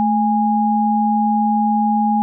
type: tone pair together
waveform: sine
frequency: 218.2 / 824 Hz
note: A3 / G#5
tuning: -14 / -14 cents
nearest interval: octave + major seventh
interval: 2300 cents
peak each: -16 dBFS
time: 0-2.22 s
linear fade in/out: 0 ms
effects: none